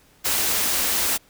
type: band-stop noise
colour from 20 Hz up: white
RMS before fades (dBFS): -22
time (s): 0.24-1.18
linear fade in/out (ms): 20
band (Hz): 110 to 170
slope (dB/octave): 96
effects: pink hiss -56 dBFS RMS until 1.29 s